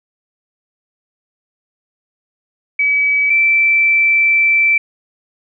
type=tone pair in turn; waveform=sine; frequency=2284 / 2331 Hz; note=D7 / D7; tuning=-49 / -14 cents; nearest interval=unison; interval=35 cents; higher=second; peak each=-11 / -9 dBFS; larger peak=second; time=2.79-3.3 / 3.3-4.78 s; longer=second; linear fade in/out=5 ms; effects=none